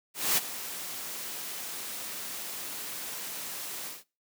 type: noise with ADSR envelope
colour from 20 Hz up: white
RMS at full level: -24 dBFS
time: 0.14-4.04 s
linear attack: 230 ms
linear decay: 27 ms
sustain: -14 dB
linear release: 180 ms
effects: noise-tail reverb RT60 0.3 s tail -22 dB re dry + high-pass 150 Hz 12 dB/octave